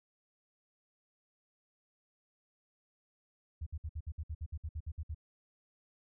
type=tone bursts; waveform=sine; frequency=77.78 Hz; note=D#2; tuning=in tune; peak=-36 dBFS; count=14; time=3.61-5.147 s; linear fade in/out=10 ms; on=55 ms; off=59 ms; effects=none